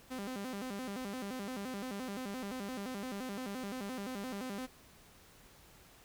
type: tone with vibrato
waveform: sawtooth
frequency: 226.5 Hz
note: A#3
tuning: 50 cents flat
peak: -35 dBFS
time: 0.1-4.67 s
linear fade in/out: 20 ms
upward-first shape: square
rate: 5.8 Hz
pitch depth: 220 cents each way
effects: pink hiss -60 dBFS RMS until 6.04 s